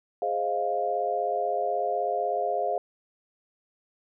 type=chord; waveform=sine; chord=F minor seventh; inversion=first; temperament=equal; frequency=415.3 / 523.3 / 622.3 / 698.5 Hz; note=Ab4 / C5 / Eb5 / F5; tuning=0 / 0 / 0 / 0 cents; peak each=-32 / -32 / -32 / -27 dBFS; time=0.22-2.78 s; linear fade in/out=2 ms; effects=none